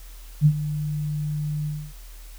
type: tone with ADSR envelope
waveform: sine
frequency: 150.1 Hz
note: D3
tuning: 38 cents sharp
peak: -10 dBFS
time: 0.41-1.93 s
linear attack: 47 ms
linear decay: 67 ms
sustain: -14 dB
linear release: 270 ms
effects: added 40 Hz sine -39 dBFS peak until 2.38 s + white hiss -50 dBFS RMS until 2.38 s